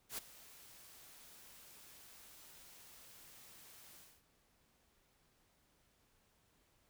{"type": "noise with ADSR envelope", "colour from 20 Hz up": "white", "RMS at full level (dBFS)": -41, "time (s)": [0.09, 4.23], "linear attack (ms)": 91, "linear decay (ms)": 11, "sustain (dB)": -18, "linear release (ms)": 250, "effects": ["pink hiss -74 dBFS RMS until 6.89 s"]}